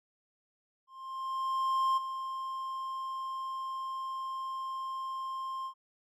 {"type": "tone with ADSR envelope", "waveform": "triangle", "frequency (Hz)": 1057, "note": "C6", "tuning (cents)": 17, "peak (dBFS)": -23, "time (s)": [0.87, 5.74], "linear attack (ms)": 1100, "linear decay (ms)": 15, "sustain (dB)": -10, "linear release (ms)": 82, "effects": []}